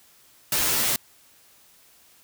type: noise with comb filter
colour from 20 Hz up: white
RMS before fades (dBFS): -23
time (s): 0.52-0.96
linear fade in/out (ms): 2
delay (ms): 11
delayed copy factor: -0.65
effects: white hiss -56 dBFS RMS until 2.23 s